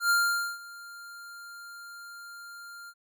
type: tone with ADSR envelope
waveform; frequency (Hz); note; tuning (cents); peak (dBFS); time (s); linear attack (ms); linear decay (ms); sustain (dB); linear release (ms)
square; 1396.9; F6; 0; -21; 0-2.94; 100; 480; -22; 56
effects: none